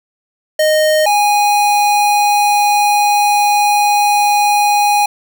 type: tone pair in turn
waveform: square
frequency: 618 / 824.9 Hz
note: D#5 / G#5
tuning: -12 / -12 cents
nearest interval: perfect fourth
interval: 500 cents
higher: second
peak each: -10 dBFS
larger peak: neither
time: 0.59-1.06 / 1.06-5.06 s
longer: second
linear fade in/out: 5 ms
effects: 8-bit